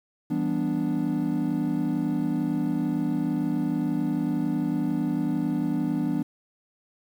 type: chord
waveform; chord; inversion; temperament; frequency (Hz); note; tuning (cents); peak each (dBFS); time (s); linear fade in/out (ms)
triangle; E minor seventh; none; equal; 164.81 / 196 / 246.9 / 293.7; E3 / G3 / B3 / D4; 0 / 0 / 0 / 0; -28 / -29 / -26 / -25; 0.3-6.23; 10
effects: tanh soft clip ceiling -13 dBFS + 9-bit